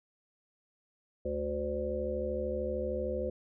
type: harmonic tone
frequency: 73.1 Hz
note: D2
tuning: 7 cents flat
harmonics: 1 / 3 / 5 / 7 / 8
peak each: -39 / -41 / -38 / -34 / -40 dBFS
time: 1.25-3.3 s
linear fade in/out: 5 ms
effects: none